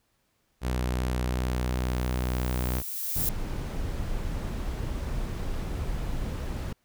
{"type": "tone with vibrato", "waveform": "sawtooth", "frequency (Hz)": 62.3, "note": "B1", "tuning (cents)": 16, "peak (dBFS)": -22, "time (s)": [0.61, 2.83], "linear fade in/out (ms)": 50, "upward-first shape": "triangle", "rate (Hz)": 2.8, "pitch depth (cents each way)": 11}
{"type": "noise with exponential growth", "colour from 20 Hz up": "violet", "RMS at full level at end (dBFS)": -27, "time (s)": [1.31, 3.29], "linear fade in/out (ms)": 0, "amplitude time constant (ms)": 430}
{"type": "noise", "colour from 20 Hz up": "brown", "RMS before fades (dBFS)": -31, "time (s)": [3.16, 6.73], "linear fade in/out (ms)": 5}
{"effects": ["pink hiss -72 dBFS RMS until 6.84 s"]}